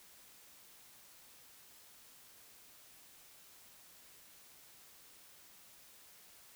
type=silence; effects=white hiss -60 dBFS RMS until 6.55 s